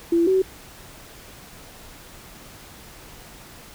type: tone pair in turn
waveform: sine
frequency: 338 / 378.4 Hz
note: E4 / F#4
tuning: +43 / +39 cents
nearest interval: major second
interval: 196 cents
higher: second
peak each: -15 dBFS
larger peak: neither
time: 0.12-0.27 / 0.27-0.42 s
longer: neither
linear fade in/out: 5 ms
effects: pink hiss -44 dBFS RMS until 3.74 s

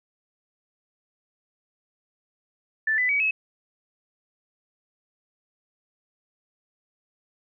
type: tone with pitch steps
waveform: sine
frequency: 1760 / 1998.5 / 2269 / 2577 Hz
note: A6 / B6 / C#7 / E7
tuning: 0 / +20 / +40 / -40 cents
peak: -20 dBFS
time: 2.87-3.31 s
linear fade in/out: 5 ms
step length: 110 ms
effects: none

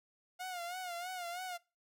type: tone with vibrato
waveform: sawtooth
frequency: 715 Hz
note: F5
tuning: 41 cents sharp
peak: -36 dBFS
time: 0.39-1.58 s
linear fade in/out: 20 ms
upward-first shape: sine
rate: 3.1 Hz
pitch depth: 76 cents each way
effects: noise-tail reverb RT60 0.3 s tail -23 dB re dry

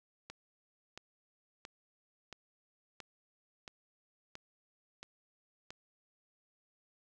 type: click train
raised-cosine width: 0.2 ms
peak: -28 dBFS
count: 9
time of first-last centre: 0.3-5.705 s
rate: 1.48 Hz
effects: none

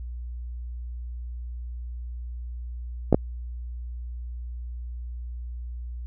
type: clicks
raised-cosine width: 2 ms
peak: -3 dBFS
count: 2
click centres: 3.127 / 3.145 s
effects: added 60 Hz sine -32 dBFS peak until 6.06 s

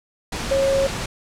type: tone in noise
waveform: sine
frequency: 545 Hz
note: C#5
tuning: 29 cents flat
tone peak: -16 dBFS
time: 0.51-0.87 s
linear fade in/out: 5 ms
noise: pink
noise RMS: -27 dBFS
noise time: 0.32-1.06 s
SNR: +8 dB
effects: low-pass 8000 Hz 12 dB/octave

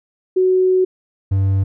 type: tone pair in turn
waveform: sine / triangle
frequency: 371.5 / 97.01 Hz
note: F#4 / G2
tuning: +7 / -18 cents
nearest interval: octave + major seventh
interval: 2325 cents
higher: first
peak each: -11 dBFS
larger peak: neither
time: 0.36-0.85 / 1.31-1.64 s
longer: first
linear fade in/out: 10 ms
effects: none

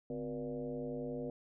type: tone with frequency modulation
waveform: sine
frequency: 367.2 Hz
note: F#4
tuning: 13 cents flat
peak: -37 dBFS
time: 0.1-1.3 s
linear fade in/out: 2 ms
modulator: 111 Hz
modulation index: 1.9
effects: none

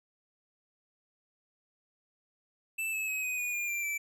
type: tone with pitch steps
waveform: square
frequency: 2646 / 2598 / 2550 / 2503 / 2457 / 2412 / 2368 / 2325 Hz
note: E7 / E7 / D#7 / D#7 / D#7 / D7 / D7 / D7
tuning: +6 / -26 / +42 / +10 / -22 / +46 / +14 / -18 cents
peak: -32 dBFS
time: 2.78-3.98 s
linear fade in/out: 10 ms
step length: 150 ms
effects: none

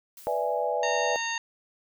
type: noise with exponential decay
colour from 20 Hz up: blue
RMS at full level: -45 dBFS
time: 0.17-0.91 s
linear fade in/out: 2 ms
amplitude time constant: 160 ms
type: chord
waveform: sine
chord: E dominant seventh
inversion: second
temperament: equal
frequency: 493.9 / 587.3 / 659.3 / 830.6 Hz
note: B4 / D5 / E5 / G#5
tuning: 0 / 0 / 0 / 0 cents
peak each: -30 / -30 / -31 / -30 dBFS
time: 0.27-1.16 s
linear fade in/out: 0 ms
type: harmonic tone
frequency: 920 Hz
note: A#5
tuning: 23 cents flat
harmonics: 1 / 2 / 3 / 4 / 5 / 7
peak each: -34 / -32 / -35 / -39 / -40 / -36 dBFS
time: 0.83-1.38 s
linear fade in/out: 2 ms
effects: none

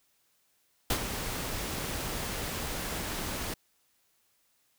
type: noise with ADSR envelope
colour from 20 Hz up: pink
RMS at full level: -26 dBFS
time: 0.9-3.54 s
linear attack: 4 ms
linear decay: 76 ms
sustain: -9 dB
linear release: 5 ms
effects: white hiss -71 dBFS RMS until 4.78 s

